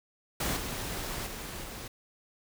pink noise with level steps, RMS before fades -31 / -36 / -40 / -42 dBFS, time 0.4-1.88 s, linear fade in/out 5 ms, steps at 0.56 / 1.26 / 1.63 s, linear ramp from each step 10 ms, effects none

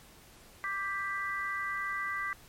sine chord, G major, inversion second, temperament equal with one note detuned, 1174.7 / 1581.6 / 1975.5 Hz, D6 / G6 / B6, 0 / +15 / 0 cents, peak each -36 / -38 / -35 dBFS, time 0.64-2.33 s, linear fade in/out 0 ms, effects pink hiss -56 dBFS RMS until 2.48 s + MP3 64 kbps

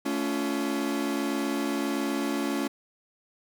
40% pulse chord, A augmented, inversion none, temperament equal with one note detuned, 220 / 281.5 / 349.2 Hz, A3 / C#4 / E#4, 0 / +27 / 0 cents, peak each -32 / -28 / -32 dBFS, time 0.05-2.68 s, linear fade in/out 10 ms, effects none

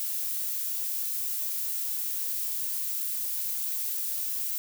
violet noise, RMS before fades -31 dBFS, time 0-4.58 s, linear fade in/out 0 ms, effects none

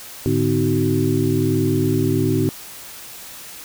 sine tone cluster, 104.8 / 146.2 / 255.7 / 316.8 / 376.8 Hz, G#2 / D3 / C4 / D#4 / F#4, +16 / -7 / -40 / +31 / +32 cents, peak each -22 dBFS, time 0.26-2.49 s, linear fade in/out 0 ms, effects white hiss -37 dBFS RMS until 3.64 s

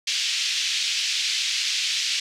pink band-pass noise, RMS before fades -25 dBFS, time 0.07-2.2 s, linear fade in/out 5 ms, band 2600 to 6000 Hz, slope 24 dB/octave, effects none

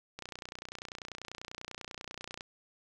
click train, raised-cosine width 0.2 ms, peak -24 dBFS, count 68, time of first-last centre 0.19-2.409 s, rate 30.2 Hz, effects none

